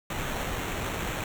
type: noise with sample-and-hold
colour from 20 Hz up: pink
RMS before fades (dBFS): -32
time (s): 0.1-1.24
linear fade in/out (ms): 2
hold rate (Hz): 4900
effects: none